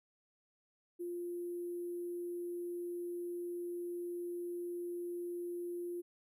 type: tone with sample-and-hold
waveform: sine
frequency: 349.2 Hz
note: F4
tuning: in tune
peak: -38 dBFS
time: 0.99-6.02 s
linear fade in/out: 20 ms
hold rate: 11025 Hz
effects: none